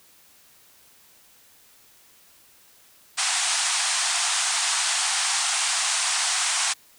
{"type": "band-pass noise", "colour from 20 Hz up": "white", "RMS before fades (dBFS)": -24, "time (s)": [3.17, 6.74], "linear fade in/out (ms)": 20, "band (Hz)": [680, 9500], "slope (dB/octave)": 96, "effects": ["white hiss -55 dBFS RMS until 6.98 s"]}